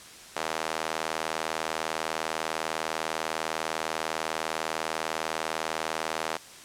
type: tone with high-pass filter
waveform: sawtooth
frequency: 80 Hz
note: D#2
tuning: 49 cents sharp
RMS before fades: -32 dBFS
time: 0.36-6.37 s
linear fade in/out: 5 ms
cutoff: 650 Hz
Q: 1
effects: white hiss -47 dBFS RMS until 6.64 s + low-pass 9000 Hz 12 dB/octave